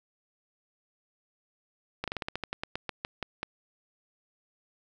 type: slowing click train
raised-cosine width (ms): 0.3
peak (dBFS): -16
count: 15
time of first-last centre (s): 2.04-3.43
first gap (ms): 37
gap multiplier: 1.14
effects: none